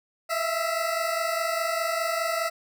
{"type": "tone pair together", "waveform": "20% pulse", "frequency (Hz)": [649.1, 674], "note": ["E5", "E5"], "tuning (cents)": [-27, 38], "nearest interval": "minor second", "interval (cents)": 65, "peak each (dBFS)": -23, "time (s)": [0.29, 2.5], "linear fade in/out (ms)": 20, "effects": []}